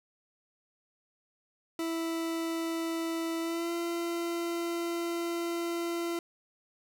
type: tone with pitch glide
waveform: 40% pulse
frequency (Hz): 329.6 to 340.4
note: E4 to F4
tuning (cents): 0 to -44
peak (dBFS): -30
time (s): 1.79-6.19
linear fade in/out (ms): 2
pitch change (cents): +56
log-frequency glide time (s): 3.4-3.72
effects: none